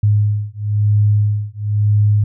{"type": "beating tone pair", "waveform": "sine", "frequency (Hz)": [103.9, 104.9], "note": ["G#2", "G#2"], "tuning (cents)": [1, 18], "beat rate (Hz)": 1, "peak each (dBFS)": -15, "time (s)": [0.03, 2.24], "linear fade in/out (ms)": 5, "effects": []}